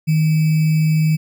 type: tone with sample-and-hold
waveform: sine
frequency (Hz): 156.9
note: D#3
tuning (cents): +15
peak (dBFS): -12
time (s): 0.07-1.17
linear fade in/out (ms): 20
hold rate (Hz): 2450
effects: none